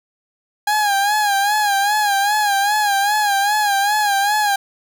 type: tone with vibrato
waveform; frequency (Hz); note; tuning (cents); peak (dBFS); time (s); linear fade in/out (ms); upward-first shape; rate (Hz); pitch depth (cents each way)
30% pulse; 819; G#5; -24; -12; 0.67-4.56; 5; sine; 2.5; 72
effects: none